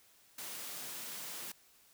white high-pass noise, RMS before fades -44 dBFS, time 0.38-1.52 s, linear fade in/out 5 ms, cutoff 120 Hz, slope 96 dB/octave, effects white hiss -65 dBFS RMS until 1.93 s

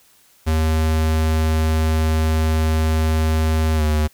square tone with pitch glide, 79.1 to 76.41 Hz, D#2 to D#2, +29 to -31 cents, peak -16 dBFS, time 0.46-4.08 s, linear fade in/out 20 ms, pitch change -60 cents, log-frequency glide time 3.76-3.82 s, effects white hiss -54 dBFS RMS until 4.13 s

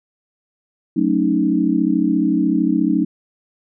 sine chord, D# half-diminished seventh, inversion first, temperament equal, 185 / 220 / 277.2 / 311.1 Hz, F#3 / A3 / C#4 / D#4, 0 / 0 / 0 / 0 cents, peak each -21 / -21 / -19 / -18 dBFS, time 0.96-3.05 s, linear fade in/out 10 ms, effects none

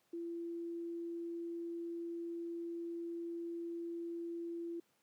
sine tone, 338.8 Hz, E4, 48 cents sharp, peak -39 dBFS, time 0.13-4.8 s, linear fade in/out 5 ms, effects pink hiss -75 dBFS RMS until 5.02 s + high-pass 200 Hz 12 dB/octave

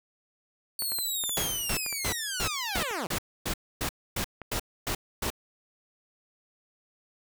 10% pulse linear sweep, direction down, 4482 to 149.7 Hz, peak -22 dBFS, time 0.79-3.07 s, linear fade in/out 2 ms
clicks, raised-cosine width 0.5 ms, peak -24 dBFS, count 11, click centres 0.822 / 0.92 / 0.987 / 1.238 / 1.294 / 1.384 / 1.71 / 1.863 / 1.927 / 2.91 / 4.417 s
pink noise with exponential decay, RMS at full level -27 dBFS, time 1.37-1.83 s, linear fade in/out 1 ms, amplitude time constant 99 ms
pink noise bursts, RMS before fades -30 dBFS, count 11, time 1.69-5.303 s, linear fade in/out 5 ms, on 83 ms, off 270 ms
effects none

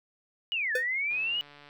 sine linear two-way sweep, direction down then up, 2960 to 1700 to 2960 Hz, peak -27 dBFS, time 0.52-1.41 s, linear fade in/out 0 ms, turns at 0.73 s
square tone with exponential decay, 503 Hz, B4, 32 cents sharp, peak -25 dBFS, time 0.75-0.87 s, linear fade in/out 5 ms, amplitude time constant 24 ms
click train, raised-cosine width 0.3 ms, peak -35 dBFS, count 85, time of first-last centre 1.11-1.689 s, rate 145 Hz
effects none

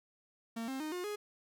45% pulse tone with pitch steps, 228.5 / 265.5 / 308.6 / 358.6 / 416.7 Hz, A#3 / C4 / D#4 / F4 / G#4, -34 / +25 / -14 / +46 / +6 cents, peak -37 dBFS, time 0.56-1.16 s, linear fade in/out 10 ms, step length 120 ms, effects none

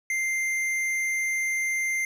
triangle tone with tanh clipping, 2093 Hz, C7, in tune, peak -26 dBFS, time 0.1-2.05 s, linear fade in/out 2 ms, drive 16 dB, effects none

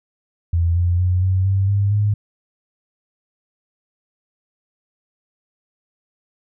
sine tone with pitch steps, 84.7 / 87.64 / 90.67 / 93.82 / 97.07 / 100.44 / 103.92 Hz, E2 / F2 / F#2 / F#2 / G2 / G2 / G#2, +48 / +7 / -35 / +25 / -16 / +43 / +2 cents, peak -14 dBFS, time 0.53-2.14 s, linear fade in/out 5 ms, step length 230 ms, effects none

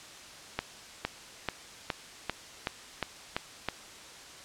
accelerating click train, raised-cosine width 0.3 ms, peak -13 dBFS, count 9, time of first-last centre 0.59-3.687 s, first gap 460 ms, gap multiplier 0.95, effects white hiss -48 dBFS RMS until 4.44 s + low-pass 7000 Hz 12 dB/octave

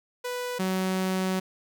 sawtooth tone pair in turn, 493.9 / 187.48 Hz, B4 / F#3, 0 / +23 cents, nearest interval octave + perfect fourth, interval 1677 cents, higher first, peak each -26 / -21 dBFS, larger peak second, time 0.24-0.59 / 0.59-1.4 s, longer second, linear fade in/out 10 ms, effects none

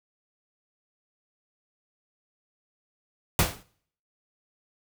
pink noise with exponential decay, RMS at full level -18 dBFS, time 3.39-3.63 s, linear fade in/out 1 ms, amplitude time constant 51 ms, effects noise-tail reverb RT60 0.6 s tail -22 dB re dry

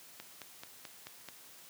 click train, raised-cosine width 0.2 ms, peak -27 dBFS, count 6, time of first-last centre 0.2-1.287 s, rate 4.6 Hz, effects white hiss -55 dBFS RMS until 1.69 s + high-pass 100 Hz 12 dB/octave

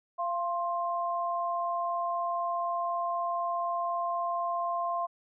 sine tone pair together, 689 / 1054 Hz, F5 / C6, -24 / +12 cents, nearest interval perfect fifth, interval 736 cents, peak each -31 / -31 dBFS, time 0.18-5.07 s, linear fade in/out 20 ms, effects none

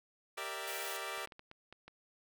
10% pulse chord, E half-diminished seventh, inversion first, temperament equal, 392 / 466.2 / 587.3 / 659.3 Hz, G4 / Bb4 / D5 / E5, 0 / 0 / 0 / 0 cents, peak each -37 dBFS, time 0.37-1.26 s, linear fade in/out 10 ms
white high-pass noise, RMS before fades -45 dBFS, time 0.67-0.97 s, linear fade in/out 5 ms, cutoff 400 Hz, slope 48 dB/octave
clicks, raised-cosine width 0.3 ms, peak -35 dBFS, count 7, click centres 1.178 / 1.274 / 1.322 / 1.394 / 1.514 / 1.726 / 1.88 s
effects none

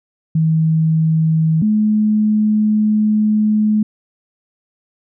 sine tone pair in turn, 159.8 / 213.3 Hz, D#3 / G#3, +47 / +46 cents, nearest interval perfect fourth, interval 499 cents, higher second, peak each -11 dBFS, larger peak neither, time 0.35-1.62 / 1.62-3.83 s, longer second, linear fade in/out 5 ms, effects none

